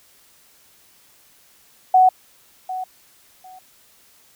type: tone with echo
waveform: sine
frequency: 744 Hz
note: F#5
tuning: 9 cents sharp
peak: -9 dBFS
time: 1.94-2.09 s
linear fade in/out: 5 ms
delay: 750 ms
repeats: 2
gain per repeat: -15 dB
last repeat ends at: 3.59 s
effects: white hiss -54 dBFS RMS until 4.35 s